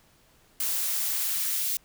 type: noise with high-pass filter sweep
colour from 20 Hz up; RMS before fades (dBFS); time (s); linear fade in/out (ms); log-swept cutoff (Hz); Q
blue; -28; 0.6-1.77; 2; 220 to 2500; 0.87
effects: pink hiss -61 dBFS RMS until 1.84 s